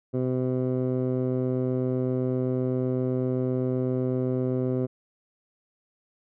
15% pulse tone with low-pass filter, 127.8 Hz, C3, 40 cents flat, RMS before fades -26 dBFS, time 0.13-4.87 s, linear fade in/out 20 ms, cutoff 500 Hz, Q 1.1, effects none

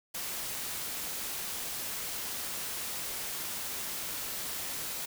white noise, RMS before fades -37 dBFS, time 0.14-5.06 s, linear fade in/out 10 ms, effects none

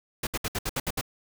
pink noise bursts, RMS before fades -29 dBFS, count 8, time 0.23-1.012 s, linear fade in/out 5 ms, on 40 ms, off 66 ms, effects none

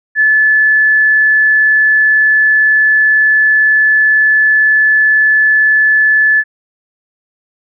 sine tone, 1731 Hz, A6, 29 cents flat, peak -6 dBFS, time 0.15-6.44 s, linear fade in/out 50 ms, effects none

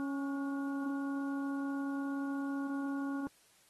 harmonic tone with a mistuned harmonic, 277.2 Hz, C#4, in tune, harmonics 1 / 2 / 3 / 4 / 5, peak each -34 / -50 / -49 / -49 / -48 dBFS, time 0-3.27 s, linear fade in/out 0 ms, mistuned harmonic 5, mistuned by +58 cents, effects white hiss -66 dBFS RMS until 3.69 s + AAC 32 kbps

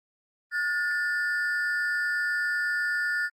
triangle ring-modulated tone, 1603 Hz, G6, 38 cents sharp, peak -20 dBFS, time 0.51-3.3 s, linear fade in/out 50 ms, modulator 164 Hz, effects Opus 24 kbps

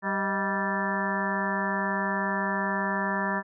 harmonic tone with a mistuned harmonic, 195.3 Hz, G3, 6 cents flat, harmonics 1 / 2 / 3 / 4 / 5 / 6 / 7 / 8 / 9, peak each -31 / -37 / -35 / -39 / -31 / -37 / -38 / -39 / -31 dBFS, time 0.02-3.43 s, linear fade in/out 50 ms, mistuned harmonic 3, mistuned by +100 cents, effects none

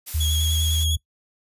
blue noise, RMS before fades -32 dBFS, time 0.06-0.85 s, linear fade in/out 20 ms
sine tone with pitch glide, 77.78 to 79.87 Hz, D#2 to D#2, 0 to +46 cents, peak -20 dBFS, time 0.14-0.97 s, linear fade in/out 10 ms, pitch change +46 cents, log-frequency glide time 0.32-0.43 s
sawtooth tone with vibrato, 3322 Hz, G#7, in tune, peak -21 dBFS, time 0.2-0.96 s, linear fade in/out 10 ms, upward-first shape square, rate 9.9 Hz, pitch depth 22 cents each way
effects noise-tail reverb RT60 0.1 s tail -22 dB re dry + resampled to 32000 Hz

